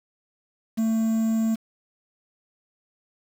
triangle tone with quantisation, 223.2 Hz, A3, 25 cents sharp, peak -18 dBFS, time 0.77-1.56 s, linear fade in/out 20 ms, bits 7, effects none

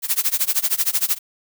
blue noise with tremolo, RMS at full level -17 dBFS, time 0.02-1.19 s, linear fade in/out 50 ms, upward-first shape sine, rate 13 Hz, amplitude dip 95%, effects none

